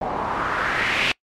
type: noise with low-pass filter sweep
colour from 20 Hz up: white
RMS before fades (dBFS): -23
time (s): 0.01-1.12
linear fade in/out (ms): 5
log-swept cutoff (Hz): 730 to 2800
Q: 2.7
effects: noise-tail reverb RT60 0.1 s tail -24 dB re dry + MP3 96 kbps